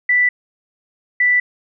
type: tone pair in turn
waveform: sine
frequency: 1975.5 / 1975.5 Hz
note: B6 / B6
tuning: 0 / 0 cents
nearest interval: unison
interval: 0 cents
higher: neither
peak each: -11 dBFS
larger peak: neither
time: 0.09-0.29 / 1.2-1.4 s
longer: neither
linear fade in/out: 5 ms
effects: none